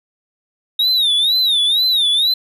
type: tone with vibrato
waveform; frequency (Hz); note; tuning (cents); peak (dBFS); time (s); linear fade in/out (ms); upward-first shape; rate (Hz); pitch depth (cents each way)
triangle; 3728; A#7; -1; -11; 0.79-2.34; 5; sine; 2.1; 150
effects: none